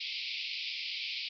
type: band-pass noise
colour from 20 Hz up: pink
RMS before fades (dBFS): -38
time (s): 0-1.29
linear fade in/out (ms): 10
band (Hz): 2200 to 5100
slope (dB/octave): 96
effects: none